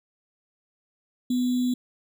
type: tone with sample-and-hold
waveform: sine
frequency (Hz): 249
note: B3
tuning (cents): +14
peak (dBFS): -21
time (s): 1.3-1.74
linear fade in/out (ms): 5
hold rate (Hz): 3675
effects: none